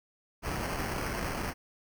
pink noise with sample-and-hold, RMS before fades -34 dBFS, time 0.42-1.54 s, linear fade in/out 50 ms, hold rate 3675 Hz, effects none

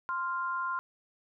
sine tone pair together, 1046.5 / 1394.6 Hz, C6 / F6, 0 / -3 cents, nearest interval perfect fourth, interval 497 cents, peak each -32 / -34 dBFS, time 0.09-0.79 s, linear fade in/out 0 ms, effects none

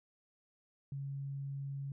sine tone, 138.59 Hz, C#3, in tune, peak -38 dBFS, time 0.92-1.92 s, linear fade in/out 2 ms, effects none

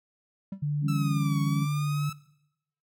triangle tone with exponential decay, 194.3 Hz, G3, 15 cents flat, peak -27 dBFS, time 0.52-0.63 s, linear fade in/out 5 ms, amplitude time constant 22 ms
sine tone, 146.83 Hz, D3, in tune, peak -25 dBFS, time 0.62-2.1 s, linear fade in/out 10 ms
sine chord, C# diminished, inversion first, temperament just, 166.31 / 199.57 / 277.2 Hz, E3 / G3 / C#4, +16 / +31 / 0 cents, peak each -32 dBFS, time 0.81-1.67 s, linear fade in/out 50 ms
sawtooth exponential two-way sweep, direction down then up, 1335 to 1111 to 1312 Hz, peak -33 dBFS, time 0.88-2.13 s, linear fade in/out 5 ms, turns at 1.41 s
effects noise-tail reverb RT60 0.8 s tail -19 dB re dry

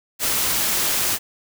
white noise, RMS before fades -21 dBFS, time 0.19-1.19 s, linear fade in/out 50 ms, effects none

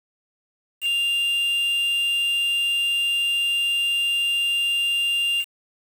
triangle tone with quantisation, 2793 Hz, F7, 1 cent flat, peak -18 dBFS, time 0.81-5.45 s, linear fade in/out 50 ms, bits 6, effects none

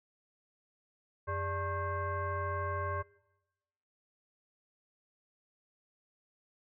sine tone with frequency modulation, 587.3 Hz, D5, in tune, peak -32 dBFS, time 1.27-3.03 s, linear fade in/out 20 ms, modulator 496 Hz, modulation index 1.7, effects noise-tail reverb RT60 1.0 s tail -22 dB re dry

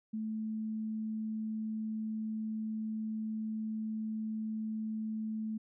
sine tone, 218.3 Hz, A3, 13 cents flat, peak -34 dBFS, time 0.13-5.58 s, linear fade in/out 10 ms, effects none

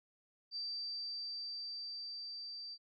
sine tone with level ramp, 4663 Hz, D8, 13 cents flat, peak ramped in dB -38 to -44 dBFS, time 0.51-2.78 s, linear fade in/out 50 ms, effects none

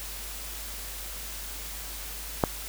click, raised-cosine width 1 ms, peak -6 dBFS, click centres 2.438 s, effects added 50 Hz sine -41 dBFS peak until 2.68 s + white hiss -39 dBFS RMS until 2.68 s

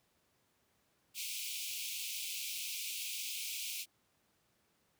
pink high-pass noise, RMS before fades -41 dBFS, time 1.14-3.86 s, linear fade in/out 50 ms, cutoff 2300 Hz, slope 96 dB/octave, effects pink hiss -75 dBFS RMS until 4.99 s + high-pass 80 Hz 12 dB/octave

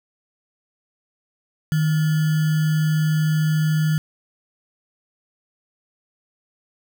sine tone with sample-and-hold, 155.56 Hz, D#3, in tune, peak -16 dBFS, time 1.72-3.98 s, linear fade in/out 0 ms, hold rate 1575 Hz, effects none

